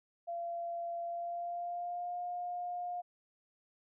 sine tone with pitch glide, 685 to 710 Hz, F5 to F5, -34 to +28 cents, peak -36 dBFS, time 0.27-3.02 s, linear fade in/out 20 ms, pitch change +62 cents, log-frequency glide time 1.03-2.19 s, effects none

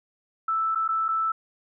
sine tone with dropouts, 1319 Hz, E6, 1 cent sharp, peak -22 dBFS, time 0.48-1.32 s, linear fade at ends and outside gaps 5 ms, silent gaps 0.749-0.756 / 0.879-0.888 / 1.083-1.087 s, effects none

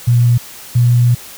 sine tone pair in turn, 120.3 / 121.14 Hz, B2 / B2, -45 / -33 cents, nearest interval unison, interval 12 cents, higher second, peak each -7 dBFS, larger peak neither, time 0.07-0.38 / 0.75-1.15 s, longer second, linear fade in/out 10 ms, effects white hiss -34 dBFS RMS until 1.37 s

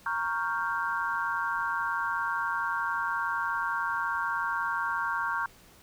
sine chord, G half-diminished seventh, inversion first, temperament equal, 932.3 / 1108.7 / 1396.9 / 1568 Hz, Bb5 / Db6 / F6 / G6, 0 / 0 / 0 / 0 cents, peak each -33 dBFS, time 0.06-5.46 s, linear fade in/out 2 ms, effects pink hiss -56 dBFS RMS until 5.82 s

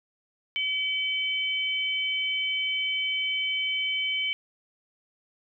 sine tone pair together, 2291 / 3058 Hz, D7 / G7, -44 / -44 cents, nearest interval perfect fourth, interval 500 cents, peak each -28 dBFS, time 0.56-4.33 s, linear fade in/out 0 ms, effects none

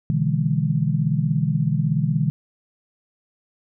sine chord, E dominant seventh, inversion second, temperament just, 123.61 / 148.33 / 164.81 / 206 Hz, B2 / D3 / E3 / G#3, +2 / +18 / 0 / -14 cents, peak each -25 / -21 / -23 / -27 dBFS, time 0.1-2.3 s, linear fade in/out 0 ms, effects none

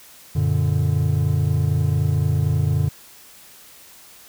triangle chord, Gb augmented, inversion none, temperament equal with one note detuned, 92.5 / 116.54 / 145.82 Hz, Gb2 / Bb2 / D3, 0 / 0 / -12 cents, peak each -19 / -21 / -18 dBFS, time 0.35-2.89 s, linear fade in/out 10 ms, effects white hiss -46 dBFS RMS until 4.28 s

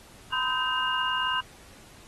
sine tone cluster, 962 / 1021 / 1265 / 1560 / 2835 Hz, B5 / C6 / D#6 / G6 / F7, -46 / -43 / +28 / -9 / +25 cents, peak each -37 / -29 / -35 / -30 / -30 dBFS, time 0.32-1.41 s, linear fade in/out 10 ms, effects pink hiss -52 dBFS RMS until 2.07 s + AAC 32 kbps

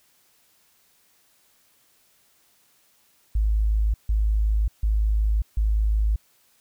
sine tone bursts, 53.1 Hz, G#1, 39 cents sharp, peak -18 dBFS, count 4, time 3.35-6.16 s, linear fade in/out 5 ms, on 590 ms, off 150 ms, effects white hiss -62 dBFS RMS until 6.6 s

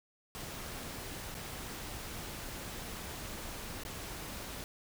pink noise with dropouts, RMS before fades -43 dBFS, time 0.35-4.64 s, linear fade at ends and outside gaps 0 ms, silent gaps 1.343-1.35 / 3.835-3.851 s, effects none

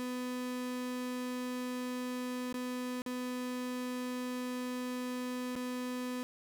35% pulse tone with dropouts, 250.1 Hz, B3, 22 cents sharp, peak -34 dBFS, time 0-6.23 s, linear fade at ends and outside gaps 0 ms, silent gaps 2.527-2.542 / 3.019-3.062 / 5.554-5.562 s, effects none

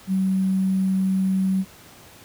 sine tone with sample-and-hold, 190 Hz, F#3, 46 cents sharp, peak -18 dBFS, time 0.07-1.65 s, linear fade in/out 50 ms, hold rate 11025 Hz, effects pink hiss -47 dBFS RMS until 2.24 s + high-pass 60 Hz 12 dB/octave

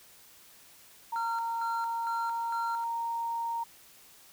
sine tone with pitch glide, 922 to 927.3 Hz, A#5 to A#5, -19 to -9 cents, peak -30 dBFS, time 1.12-3.64 s, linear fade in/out 10 ms, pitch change +10 cents, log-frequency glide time 1.64-2.6 s
triangle tone with tremolo, 1374 Hz, F6, 29 cents flat, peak -32 dBFS, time 1.16-2.84 s, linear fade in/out 0 ms, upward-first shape square, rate 2.2 Hz, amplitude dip 70%
effects white hiss -56 dBFS RMS until 4.32 s

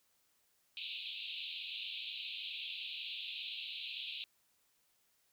pink band-pass noise, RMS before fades -44 dBFS, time 0.77-4.24 s, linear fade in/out 0 ms, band 2500 to 4100 Hz, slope 96 dB/octave, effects white hiss -75 dBFS RMS until 5.32 s

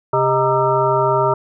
harmonic tone with a mistuned harmonic, 133.1 Hz, C3, 30 cents sharp, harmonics 1 / 3 / 5 / 7 / 9 / 10, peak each -23 / -19 / -19 / -18 / -23 / -23 dBFS, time 0.13-1.34 s, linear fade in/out 5 ms, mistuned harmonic 5, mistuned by -110 cents, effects none

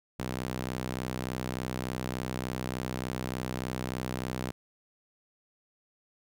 sawtooth tone with high-pass filter, 63.4 Hz, B1, 46 cents sharp, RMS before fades -35 dBFS, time 0.19-4.52 s, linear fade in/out 10 ms, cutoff 140 Hz, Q 0.83, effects none

